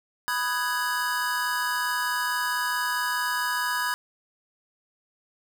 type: chord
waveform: square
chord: G# minor seventh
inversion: first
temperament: equal with one note detuned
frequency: 987.8 / 1244.5 / 1498.9 / 1661.2 Hz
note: B5 / D#6 / F#6 / G#6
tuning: 0 / 0 / +22 / 0 cents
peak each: -30 / -34 / -35 / -29 dBFS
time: 0.28-3.94 s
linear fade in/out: 0 ms
effects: none